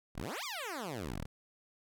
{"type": "exponential two-way sweep", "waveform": "10% pulse", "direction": "up then down", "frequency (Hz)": [30.87, 1248, 30.87], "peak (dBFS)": -30, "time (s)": [0.15, 1.26], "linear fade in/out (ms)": 10, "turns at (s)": 0.44, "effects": []}